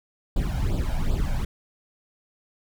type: noise with flanger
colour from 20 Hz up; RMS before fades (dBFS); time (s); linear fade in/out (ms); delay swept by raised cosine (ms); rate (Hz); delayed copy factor
brown; -24; 0.36-1.45; 5; 0.24 to 1.34; 2.6; +0.8
effects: none